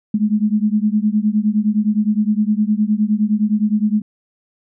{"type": "beating tone pair", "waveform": "sine", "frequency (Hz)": [207.7, 217.4], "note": ["G#3", "A3"], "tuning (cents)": [0, -21], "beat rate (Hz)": 9.7, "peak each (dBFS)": [-16, -17], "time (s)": [0.14, 4.02], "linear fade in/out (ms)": 5, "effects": []}